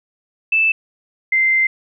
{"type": "tone pair in turn", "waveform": "sine", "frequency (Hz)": [2637, 2082], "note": ["E7", "C7"], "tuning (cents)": [0, -9], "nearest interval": "major third", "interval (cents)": 409, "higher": "first", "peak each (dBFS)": -12, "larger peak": "neither", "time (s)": [[0.52, 0.72], [1.32, 1.67]], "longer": "second", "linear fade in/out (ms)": 5, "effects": []}